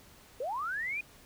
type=linear sweep; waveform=sine; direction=up; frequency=462.7 to 2489 Hz; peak=-32 dBFS; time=0.4-1.01 s; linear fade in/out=5 ms; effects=pink hiss -57 dBFS RMS until 1.25 s